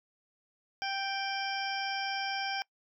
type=harmonic tone with a mistuned harmonic; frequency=784 Hz; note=G5; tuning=in tune; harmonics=1 / 2 / 3 / 4 / 6 / 7; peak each=-35 / -38 / -40 / -41 / -43 / -43 dBFS; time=0.82-2.62 s; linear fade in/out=0 ms; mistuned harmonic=6; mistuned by=+75 cents; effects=noise-tail reverb RT60 0.1 s tail -24 dB re dry